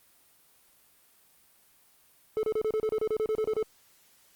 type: tone bursts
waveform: triangle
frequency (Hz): 434.5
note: A4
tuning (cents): -22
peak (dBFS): -23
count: 14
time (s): 2.37-3.627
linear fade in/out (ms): 0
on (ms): 61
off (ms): 31
effects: white hiss -62 dBFS RMS until 4.35 s + Opus 32 kbps